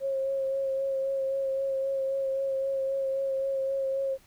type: tone with vibrato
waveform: sine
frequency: 540 Hz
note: C#5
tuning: 45 cents flat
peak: -26 dBFS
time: 0-4.18 s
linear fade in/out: 50 ms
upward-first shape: sine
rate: 3.8 Hz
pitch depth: 18 cents each way
effects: pink hiss -60 dBFS RMS until 4.26 s